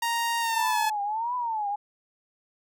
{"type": "tone with pitch glide", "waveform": "sawtooth", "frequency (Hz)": [932.3, 854.9], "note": ["A#5", "G#5"], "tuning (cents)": [0, 50], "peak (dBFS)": -21, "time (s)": [0.02, 0.9], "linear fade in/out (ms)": 5, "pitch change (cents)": -150, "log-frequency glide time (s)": [0.4, 0.78]}
{"type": "tone with vibrato", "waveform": "sine", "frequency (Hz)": 896, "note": "A5", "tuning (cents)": 31, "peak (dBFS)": -26, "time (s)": [0.52, 1.76], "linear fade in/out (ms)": 10, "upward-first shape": "triangle", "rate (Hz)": 1.5, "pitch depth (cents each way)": 200}
{"effects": []}